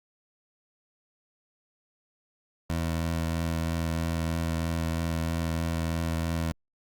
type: tone with vibrato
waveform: 20% pulse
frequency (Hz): 82.41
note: E2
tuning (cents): 0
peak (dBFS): -22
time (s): 2.7-6.52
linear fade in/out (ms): 0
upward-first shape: triangle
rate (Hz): 3.1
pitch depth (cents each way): 17
effects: Opus 48 kbps